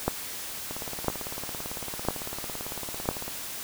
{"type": "two click trains", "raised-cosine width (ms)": 1, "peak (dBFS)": [-22, -9], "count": [47, 4], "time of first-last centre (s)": [[0.71, 3.28], [0.08, 3.089]], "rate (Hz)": [17.9, 0.997], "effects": ["white hiss -37 dBFS RMS until 3.63 s"]}